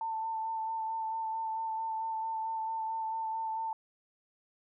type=tone with vibrato; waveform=sine; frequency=891 Hz; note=A5; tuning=22 cents sharp; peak=-32 dBFS; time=0.01-3.73 s; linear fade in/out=2 ms; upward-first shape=sine; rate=4.5 Hz; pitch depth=18 cents each way; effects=none